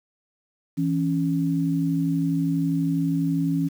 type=tone pair together; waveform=sine; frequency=164.59 / 276.8 Hz; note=E3 / C#4; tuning=-2 / -2 cents; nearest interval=major sixth; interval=900 cents; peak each=-23 dBFS; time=0.77-3.69 s; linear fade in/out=20 ms; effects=8-bit